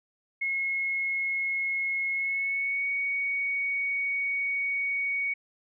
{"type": "tone with pitch glide", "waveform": "sine", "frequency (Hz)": [2170, 2237], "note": ["C#7", "C#7"], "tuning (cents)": [-37, 15], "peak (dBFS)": -26, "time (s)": [0.41, 5.34], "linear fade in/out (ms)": 10, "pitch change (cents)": 52, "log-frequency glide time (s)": [2.12, 2.87], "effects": []}